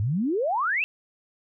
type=exponential sweep; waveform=sine; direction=up; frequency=94.8 to 2745 Hz; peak=-22 dBFS; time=0-0.84 s; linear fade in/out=0 ms; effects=none